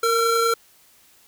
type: tone pair together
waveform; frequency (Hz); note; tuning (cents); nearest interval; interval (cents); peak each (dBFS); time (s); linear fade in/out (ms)
square; 462 / 1356; A#4 / E6; -16 / +49; octave + perfect fifth; 1865; -21; 0.03-0.54; 5
effects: white hiss -55 dBFS RMS until 1.27 s